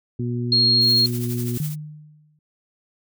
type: harmonic tone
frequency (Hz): 120.8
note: B2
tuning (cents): -38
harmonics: 1 / 2 / 3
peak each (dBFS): -24 / -27 / -32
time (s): 0.19-1.58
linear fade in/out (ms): 5
type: tone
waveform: sine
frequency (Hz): 4265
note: C8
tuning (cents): +32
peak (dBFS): -14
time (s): 0.52-1.06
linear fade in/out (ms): 2
type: noise with tremolo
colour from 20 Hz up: blue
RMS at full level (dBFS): -32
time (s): 0.8-1.76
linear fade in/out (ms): 50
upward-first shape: triangle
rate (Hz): 12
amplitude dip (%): 70
type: tone with exponential decay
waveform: sine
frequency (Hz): 151.6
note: D#3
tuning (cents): -45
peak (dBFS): -20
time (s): 1.6-2.39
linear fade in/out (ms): 2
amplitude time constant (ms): 170
effects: none